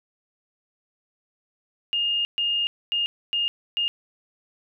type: tone bursts at uneven times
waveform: sine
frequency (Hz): 2833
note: F7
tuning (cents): +24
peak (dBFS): -21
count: 5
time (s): 1.93-2.25 / 2.38-2.67 / 2.92-3.06 / 3.33-3.48 / 3.77-3.88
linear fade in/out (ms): 0
effects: none